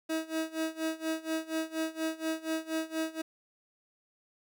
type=tone with tremolo; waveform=30% pulse; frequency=320 Hz; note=D#4; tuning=49 cents sharp; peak=-26 dBFS; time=0.09-3.22 s; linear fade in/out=10 ms; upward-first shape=sine; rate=4.2 Hz; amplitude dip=90%; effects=none